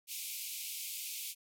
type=band-pass noise; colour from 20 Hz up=white; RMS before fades=-42 dBFS; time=0.07-1.35 s; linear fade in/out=50 ms; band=2200 to 16000 Hz; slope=96 dB/octave; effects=none